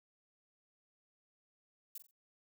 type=noise with echo; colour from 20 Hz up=violet; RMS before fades=-45 dBFS; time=1.95-1.98 s; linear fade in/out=5 ms; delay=44 ms; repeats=3; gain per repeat=-10 dB; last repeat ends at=2.112 s; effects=none